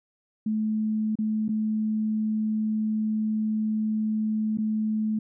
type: tone with dropouts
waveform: sine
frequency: 216.4 Hz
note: A3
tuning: 29 cents flat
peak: -23 dBFS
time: 0.46-5.19 s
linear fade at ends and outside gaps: 5 ms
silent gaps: 1.155-1.187 / 1.482-1.49 / 4.574-4.584 s
effects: none